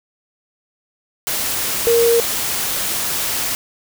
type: tone in noise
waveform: sine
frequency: 466.2 Hz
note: A#4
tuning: in tune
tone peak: -11 dBFS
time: 1.87-2.2 s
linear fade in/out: 0 ms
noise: white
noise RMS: -21 dBFS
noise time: 1.27-3.55 s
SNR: +7 dB
effects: none